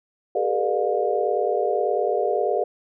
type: tone cluster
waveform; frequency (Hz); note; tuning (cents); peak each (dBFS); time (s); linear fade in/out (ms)
sine; 395.4 / 433.7 / 483.6 / 600 / 710; G4 / A4 / B4 / D5 / F5; +15 / -25 / -36 / +37 / +28; -26; 0.35-2.64; 5
effects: none